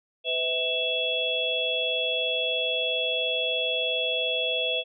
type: tone cluster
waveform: sine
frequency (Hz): 503 / 647 / 2655 / 3360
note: B4 / E5 / E7 / G#7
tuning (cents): +32 / -32 / +12 / +19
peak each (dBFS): -31 / -32 / -30 / -27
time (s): 0.24-4.84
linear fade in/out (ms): 50
effects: none